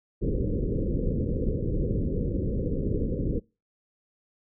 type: low-pass noise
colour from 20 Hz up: pink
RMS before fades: -27 dBFS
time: 0.21-3.4 s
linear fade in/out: 20 ms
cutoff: 530 Hz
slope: 96 dB/octave
effects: noise-tail reverb RT60 0.3 s tail -26 dB re dry